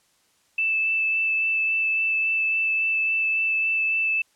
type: tone with vibrato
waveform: sine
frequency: 2637 Hz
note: E7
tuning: in tune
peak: -20 dBFS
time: 0.58-4.22 s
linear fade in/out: 5 ms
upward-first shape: sine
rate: 3.6 Hz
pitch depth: 9 cents each way
effects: white hiss -64 dBFS RMS until 4.35 s + low-pass 10000 Hz 12 dB/octave